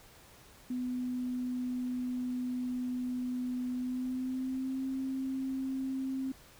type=tone with pitch glide; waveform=sine; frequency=250 to 264.9 Hz; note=B3 to C4; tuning=+21 to +22 cents; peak=-32 dBFS; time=0.7-6.32 s; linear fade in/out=5 ms; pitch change=+101 cents; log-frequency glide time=3.73-4.84 s; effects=pink hiss -57 dBFS RMS until 6.59 s